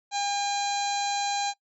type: harmonic tone with a mistuned harmonic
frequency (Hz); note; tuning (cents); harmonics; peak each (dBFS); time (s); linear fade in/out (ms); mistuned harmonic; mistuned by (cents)
807; G#5; -50; 1 / 2 / 3 / 4 / 5 / 6 / 7 / 8 / 9; -27 / -40 / -37 / -42 / -33 / -46 / -44 / -39 / -39; 0.11-1.54; 50; 6; -36
effects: noise-tail reverb RT60 0.1 s tail -23 dB re dry